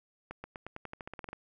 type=accelerating click train; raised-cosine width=0.5 ms; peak=-26 dBFS; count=14; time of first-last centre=0.31-1.331 s; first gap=130 ms; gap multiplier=0.91; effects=none